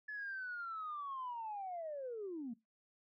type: linear sweep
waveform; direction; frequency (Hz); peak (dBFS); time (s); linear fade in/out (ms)
sine; down; 1725 to 218.1; -40; 0.08-2.54; 10
effects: noise-tail reverb RT60 0.2 s tail -20 dB re dry + tanh soft clip ceiling -36 dBFS